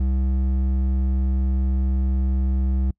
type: tone with hard clipping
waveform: sine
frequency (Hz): 65.41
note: C2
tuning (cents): 0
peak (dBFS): -20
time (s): 0-2.91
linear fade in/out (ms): 5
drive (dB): 8
effects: noise-tail reverb RT60 0.1 s tail -26 dB re dry